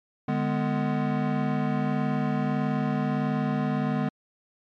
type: chord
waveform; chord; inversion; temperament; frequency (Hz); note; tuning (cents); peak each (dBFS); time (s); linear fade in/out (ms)
square; G# diminished; second; just; 149.51 / 207.7 / 249.2; D3 / G#3 / B3; +31 / 0 / +16; -29; 0.28-4.09; 5
effects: low-pass 2000 Hz 12 dB/octave + MP3 96 kbps